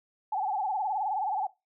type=tone with vibrato; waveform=sine; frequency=805 Hz; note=G5; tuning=46 cents sharp; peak=-27 dBFS; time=0.32-1.47 s; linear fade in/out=5 ms; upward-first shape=sine; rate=19 Hz; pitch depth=140 cents each way; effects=noise-tail reverb RT60 0.2 s tail -17 dB re dry